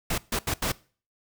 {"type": "noise bursts at uneven times", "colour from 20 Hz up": "pink", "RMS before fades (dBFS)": -27, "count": 4, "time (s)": [[0.1, 0.18], [0.32, 0.39], [0.47, 0.54], [0.62, 0.72]], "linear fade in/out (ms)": 5, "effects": ["noise-tail reverb RT60 0.4 s tail -21 dB re dry"]}